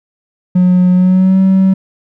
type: tone with pitch glide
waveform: triangle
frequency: 181.2 to 190.54 Hz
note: F#3 to G3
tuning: -36 to -49 cents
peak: -3 dBFS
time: 0.55-1.74 s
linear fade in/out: 10 ms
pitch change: +87 cents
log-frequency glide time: 0.93-1.39 s
effects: tanh soft clip ceiling 0 dBFS